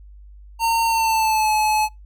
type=tone with pitch glide; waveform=square; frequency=914 to 857.7 Hz; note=A#5 to A5; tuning=-34 to -44 cents; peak=-17 dBFS; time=0.59-1.89 s; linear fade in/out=50 ms; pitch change=-110 cents; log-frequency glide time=0.86-1.51 s; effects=noise-tail reverb RT60 0.2 s tail -26 dB re dry + added 50 Hz sine -40 dBFS peak until 2.05 s